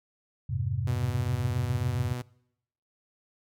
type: chord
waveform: sine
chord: F minor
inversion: none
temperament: equal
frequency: 87.31 / 103.83 / 130.81 Hz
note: F2 / Ab2 / C3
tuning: 0 / 0 / 0 cents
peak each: -33 / -31 / -30 dBFS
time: 0.49-2.13 s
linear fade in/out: 10 ms
type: tone with vibrato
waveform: sawtooth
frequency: 123.47 Hz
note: B2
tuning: in tune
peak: -29 dBFS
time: 0.87-2.22 s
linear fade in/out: 5 ms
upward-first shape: sine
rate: 12 Hz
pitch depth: 11 cents each way
effects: noise-tail reverb RT60 0.8 s tail -24 dB re dry